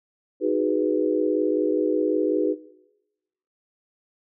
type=chord; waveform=sine; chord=G# minor seventh; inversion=second; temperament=equal; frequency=311.1 / 370 / 415.3 / 493.9 Hz; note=D#4 / F#4 / G#4 / B4; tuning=0 / 0 / 0 / 0 cents; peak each=-25 dBFS; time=0.4-2.56 s; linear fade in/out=50 ms; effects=noise-tail reverb RT60 1.0 s tail -19 dB re dry